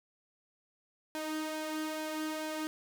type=tone with flanger; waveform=sawtooth; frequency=311.1 Hz; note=D#4; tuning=in tune; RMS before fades=-37 dBFS; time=1.15-2.67 s; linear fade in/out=0 ms; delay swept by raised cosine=1.2 to 2.6 ms; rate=2.3 Hz; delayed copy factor=+0.5; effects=none